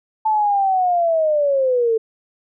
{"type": "linear sweep", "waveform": "sine", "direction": "down", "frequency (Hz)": [880, 439.1], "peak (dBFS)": -14, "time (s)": [0.25, 1.98], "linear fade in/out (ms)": 10, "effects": []}